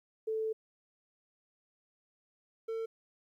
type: tone pair in turn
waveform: sine / triangle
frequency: 440 / 450.3 Hz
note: A4 / A4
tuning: 0 / +40 cents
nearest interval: unison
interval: 40 cents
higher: second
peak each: -31 / -32 dBFS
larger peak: first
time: 0.27-0.53 / 2.68-2.86 s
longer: first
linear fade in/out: 10 ms
effects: 12-bit